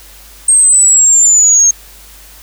sine linear sweep, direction down, 8480 to 6420 Hz, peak -4 dBFS, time 0.48-1.71 s, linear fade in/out 5 ms, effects added 50 Hz sine -39 dBFS peak until 2.42 s + white hiss -38 dBFS RMS until 2.42 s

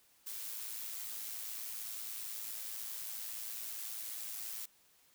blue noise with amplitude modulation, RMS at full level -41 dBFS, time 0.26-4.66 s, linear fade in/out 10 ms, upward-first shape sine, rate 110 Hz, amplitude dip 45%, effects white hiss -68 dBFS RMS until 5.14 s

